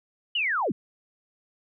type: linear sweep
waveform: sine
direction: down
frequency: 3018 to 138.7 Hz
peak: -23 dBFS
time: 0.35-0.72 s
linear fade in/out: 5 ms
effects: none